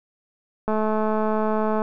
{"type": "click train", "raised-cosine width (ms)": 1, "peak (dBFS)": -11, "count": 247, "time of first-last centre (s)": [0.68, 1.819], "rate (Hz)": 216, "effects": []}